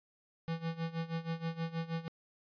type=tone with tremolo; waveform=square; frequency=164.81 Hz; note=E3; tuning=in tune; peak=-33 dBFS; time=0.48-2.08 s; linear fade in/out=0 ms; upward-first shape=sine; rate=6.3 Hz; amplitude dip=85%; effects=resampled to 11025 Hz